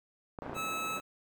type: clicks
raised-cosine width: 1 ms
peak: -26 dBFS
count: 6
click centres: 0.388 / 0.423 / 0.464 / 0.496 / 0.532 / 0.566 s
type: band-pass noise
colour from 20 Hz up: pink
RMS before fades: -44 dBFS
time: 0.42-1 s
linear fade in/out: 0 ms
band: 220 to 1100 Hz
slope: 12 dB/octave
type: tone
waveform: 25% pulse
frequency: 1300 Hz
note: E6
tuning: 24 cents flat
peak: -30 dBFS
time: 0.54-1.01 s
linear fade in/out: 50 ms
effects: none